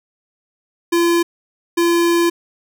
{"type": "tone bursts at uneven times", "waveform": "square", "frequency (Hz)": 341.3, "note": "F4", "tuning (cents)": -40, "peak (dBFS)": -13, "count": 2, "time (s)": [[0.92, 1.23], [1.77, 2.3]], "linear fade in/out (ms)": 10, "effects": []}